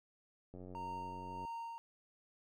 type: click train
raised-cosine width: 2 ms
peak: -38 dBFS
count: 84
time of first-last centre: 0.54-1.45 s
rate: 91.2 Hz
type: tone with tremolo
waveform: triangle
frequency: 924 Hz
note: A#5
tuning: 16 cents flat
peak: -39 dBFS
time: 0.75-1.78 s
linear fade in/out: 0 ms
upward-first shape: sine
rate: 1.6 Hz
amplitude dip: 45%
effects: none